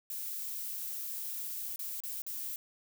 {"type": "noise with dropouts", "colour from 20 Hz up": "violet", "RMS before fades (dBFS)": -39, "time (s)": [0.1, 2.56], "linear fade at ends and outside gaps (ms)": 1, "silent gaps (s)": [[1.76, 1.792], [2.004, 2.036], [2.22, 2.265]], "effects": []}